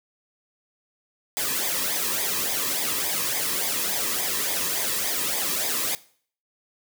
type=noise with flanger; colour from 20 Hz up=white; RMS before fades=-26 dBFS; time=1.37-5.95 s; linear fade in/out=0 ms; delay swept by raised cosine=0.7 to 1.41 ms; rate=3.5 Hz; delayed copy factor=-0.7; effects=noise-tail reverb RT60 0.5 s tail -19 dB re dry